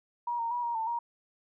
sine tone with pitch steps, 955 / 925 / 967 / 943 / 893 / 943 Hz, A#5 / A#5 / B5 / A#5 / A5 / A#5, +42 / -14 / -37 / +20 / +25 / +20 cents, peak -29 dBFS, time 0.27-0.99 s, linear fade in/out 5 ms, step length 120 ms, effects none

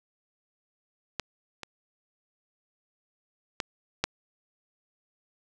clicks, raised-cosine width 0.2 ms, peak -12 / -20 / -11 / -7 dBFS, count 4, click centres 1.197 / 1.633 / 3.602 / 4.04 s, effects none

